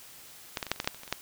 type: clicks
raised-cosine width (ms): 0.2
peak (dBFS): -13 / -14 / -21 / -8 / -29 / -12 / -21 / -8 / -27 / -26 / -26 / -10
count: 12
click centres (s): 0.572 / 0.628 / 0.667 / 0.716 / 0.761 / 0.801 / 0.845 / 0.875 / 0.946 / 1.034 / 1.078 / 1.126
effects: white hiss -50 dBFS RMS until 1.21 s